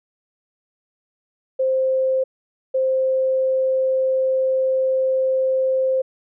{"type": "tone pair in turn", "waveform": "sine", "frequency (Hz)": [524, 524], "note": ["C5", "C5"], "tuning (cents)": [2, 2], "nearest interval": "unison", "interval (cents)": 0, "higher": "neither", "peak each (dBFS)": -16, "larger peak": "neither", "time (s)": [[1.59, 2.24], [2.74, 6.02]], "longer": "second", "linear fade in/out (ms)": 10, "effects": []}